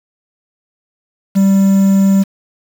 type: tone with quantisation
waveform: triangle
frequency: 195.2 Hz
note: G3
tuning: 7 cents flat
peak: -5 dBFS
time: 1.35-2.24 s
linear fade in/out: 20 ms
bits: 5
effects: none